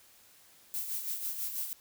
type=noise with tremolo; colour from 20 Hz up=violet; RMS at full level=-34 dBFS; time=0.74-1.73 s; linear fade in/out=0 ms; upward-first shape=sine; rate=6.1 Hz; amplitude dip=55%; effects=white hiss -60 dBFS RMS until 1.8 s